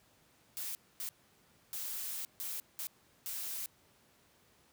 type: noise bursts at uneven times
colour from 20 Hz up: blue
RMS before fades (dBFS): -40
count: 6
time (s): 0.57-0.75 / 1-1.09 / 1.73-2.25 / 2.4-2.6 / 2.79-2.87 / 3.26-3.66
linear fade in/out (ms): 0
effects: pink hiss -67 dBFS RMS until 4.72 s + high-pass 80 Hz 12 dB/octave